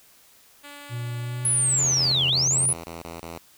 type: tone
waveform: 5% pulse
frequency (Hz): 287.8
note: D4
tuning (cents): -35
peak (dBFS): -29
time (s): 0.63-2.16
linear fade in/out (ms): 20
type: tone with pitch glide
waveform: triangle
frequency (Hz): 120.1 to 132.49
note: B2 to C3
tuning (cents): -48 to +22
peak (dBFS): -26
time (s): 0.89-2.75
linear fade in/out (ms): 50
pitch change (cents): +170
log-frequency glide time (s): 1.2-1.85
type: linear two-way sweep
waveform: sine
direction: down then up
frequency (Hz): 10548 to 2729 to 10548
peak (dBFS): -19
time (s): 1.45-2.73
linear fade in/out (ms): 2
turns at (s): 2.27
type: tone bursts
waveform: 5% pulse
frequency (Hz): 83.6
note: E2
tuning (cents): +25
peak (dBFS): -24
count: 9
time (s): 1.79-3.38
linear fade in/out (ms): 0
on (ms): 150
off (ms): 30
effects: white hiss -55 dBFS RMS until 3.57 s